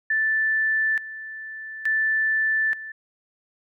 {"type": "tone with tremolo", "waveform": "sine", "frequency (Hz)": 1760, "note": "A6", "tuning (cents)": 0, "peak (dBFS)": -19, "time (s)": [0.1, 2.92], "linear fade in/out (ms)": 5, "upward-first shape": "square", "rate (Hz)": 0.57, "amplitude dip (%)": 80, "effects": []}